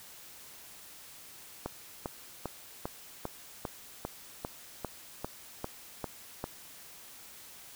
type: click train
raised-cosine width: 1 ms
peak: -20 dBFS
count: 13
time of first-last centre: 1.66-6.441 s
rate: 2.51 Hz
effects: white hiss -51 dBFS RMS until 7.75 s